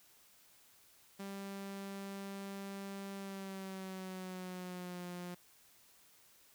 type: tone with pitch glide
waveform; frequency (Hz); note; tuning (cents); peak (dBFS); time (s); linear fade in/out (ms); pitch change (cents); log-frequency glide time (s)
sawtooth; 196.9 to 177.46; G3 to F3; +8 to +28; -39; 1.19-5.35; 10; -180; 3.15-5.06
effects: white hiss -65 dBFS RMS until 6.54 s